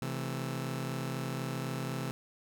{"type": "chord", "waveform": "sawtooth", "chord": "A minor", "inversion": "first", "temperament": "just", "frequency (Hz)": [132, 165, 220], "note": ["C3", "E3", "A3"], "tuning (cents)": [16, 2, 0], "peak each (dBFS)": [-32, -36, -38], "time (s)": [0.02, 2.11], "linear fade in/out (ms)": 0, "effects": []}